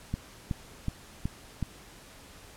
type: click train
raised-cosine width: 5 ms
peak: -17 dBFS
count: 5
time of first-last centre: 0.14-1.627 s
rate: 2.69 Hz
effects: pink hiss -51 dBFS RMS until 2.56 s + low-pass 12000 Hz 12 dB/octave